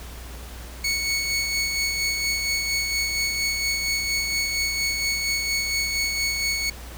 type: tone with tremolo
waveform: 20% pulse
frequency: 2217 Hz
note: C#7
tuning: in tune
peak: -16 dBFS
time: 0.84-6.7 s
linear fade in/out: 5 ms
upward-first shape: sine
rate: 4.3 Hz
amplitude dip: 35%
effects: added 60 Hz sine -37 dBFS peak until 6.97 s + pink hiss -42 dBFS RMS until 6.97 s

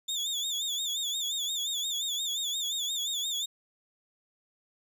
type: tone with vibrato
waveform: 30% pulse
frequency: 3532 Hz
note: A7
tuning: 6 cents sharp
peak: -27 dBFS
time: 0.08-3.46 s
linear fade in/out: 10 ms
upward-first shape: sine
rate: 5.7 Hz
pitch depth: 99 cents each way
effects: none

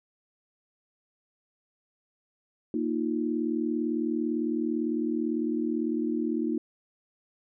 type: chord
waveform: sine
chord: Bb suspended fourth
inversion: none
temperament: equal with one note detuned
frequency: 233.1 / 311.1 / 351 Hz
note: Bb3 / Eb4 / F4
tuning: 0 / 0 / +9 cents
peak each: -30 / -29 / -32 dBFS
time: 2.74-6.58 s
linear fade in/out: 2 ms
effects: none

